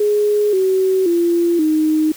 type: tone with pitch steps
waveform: sine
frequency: 417.1 / 378.1 / 342.7 / 310.7 Hz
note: G#4 / F#4 / F4 / D#4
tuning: +7 / +38 / -33 / -2 cents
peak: -12 dBFS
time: 0-2.12 s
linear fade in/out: 5 ms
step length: 530 ms
effects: white hiss -38 dBFS RMS until 2.16 s